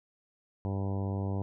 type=harmonic tone; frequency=98 Hz; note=G2; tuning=in tune; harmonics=1 / 2 / 3 / 4 / 5 / 6 / 7 / 8 / 9 / 10; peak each=-31 / -37 / -41 / -43 / -45 / -47 / -48 / -49 / -50 / -51 dBFS; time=0.65-1.42 s; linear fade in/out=0 ms; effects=none